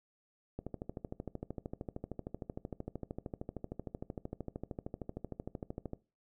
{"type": "click train", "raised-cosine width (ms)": 2, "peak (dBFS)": -26, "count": 71, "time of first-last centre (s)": [0.59, 5.934], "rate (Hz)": 13.1, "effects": ["noise-tail reverb RT60 0.3 s tail -20 dB re dry"]}